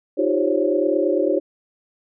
sine tone cluster, 310.7 / 352.3 / 391.2 / 533 / 562 Hz, D#4 / F4 / G4 / C5 / C#5, -2 / +15 / -4 / +32 / +24 cents, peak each -23 dBFS, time 0.17-1.4 s, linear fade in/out 20 ms, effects none

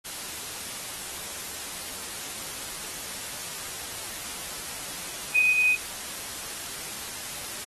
sine tone in noise, 2500 Hz, D#7, 8 cents sharp, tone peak -18 dBFS, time 5.34-5.76 s, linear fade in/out 20 ms, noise white, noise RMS -36 dBFS, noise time 0.04-7.65 s, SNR +15 dB, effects AAC 32 kbps

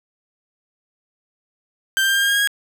30% pulse tone with pitch steps, 1568 / 1578.9 / 1589.9 / 1600.9 / 1612.1 / 1623.3 / 1634.6 / 1646 Hz, G6 / G6 / G6 / G6 / G6 / G#6 / G#6 / G#6, 0 / +12 / +24 / +36 / +48 / -40 / -28 / -16 cents, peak -13 dBFS, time 1.97-2.474 s, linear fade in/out 0 ms, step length 63 ms, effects none

